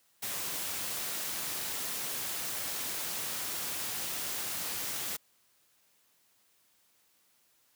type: noise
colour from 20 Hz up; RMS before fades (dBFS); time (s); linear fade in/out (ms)
white; -36; 0.22-5.17; 10
effects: white hiss -69 dBFS RMS until 7.75 s + high-pass 80 Hz 12 dB/octave